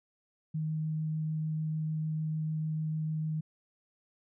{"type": "tone with vibrato", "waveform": "sine", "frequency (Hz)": 156.3, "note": "D#3", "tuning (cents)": 8, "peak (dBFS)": -30, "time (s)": [0.54, 3.41], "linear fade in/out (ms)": 10, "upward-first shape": "triangle", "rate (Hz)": 6.7, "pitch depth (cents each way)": 8, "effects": []}